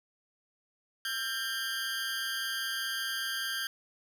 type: tone with amplitude modulation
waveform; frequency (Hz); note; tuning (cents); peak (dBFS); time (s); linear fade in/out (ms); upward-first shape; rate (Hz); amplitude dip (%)
20% pulse; 1586; G6; +20; -24; 1.05-3.67; 2; sine; 225; 75
effects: 9-bit